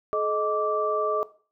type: tone cluster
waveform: sine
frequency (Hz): 428.3 / 623 / 1167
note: A4 / D#5 / D6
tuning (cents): -47 / +2 / -11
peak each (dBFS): -27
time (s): 0.13-1.23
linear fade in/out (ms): 0
effects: noise-tail reverb RT60 0.4 s tail -17 dB re dry